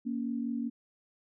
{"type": "tone pair together", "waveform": "sine", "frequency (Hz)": [234.8, 280], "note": ["A#3", "C#4"], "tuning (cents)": [13, 18], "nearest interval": "minor third", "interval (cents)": 305, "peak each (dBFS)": [-32, -36], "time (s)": [0.05, 0.7], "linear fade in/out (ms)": 20, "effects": []}